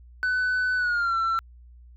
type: tone with pitch glide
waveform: sine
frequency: 1501 to 1345 Hz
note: F#6 to E6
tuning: +24 to +34 cents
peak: -19 dBFS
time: 0.23-1.39 s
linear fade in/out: 0 ms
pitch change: -190 cents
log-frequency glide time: 0.77-1.16 s
effects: tanh soft clip ceiling -21 dBFS + added 60 Hz sine -46 dBFS peak until 1.96 s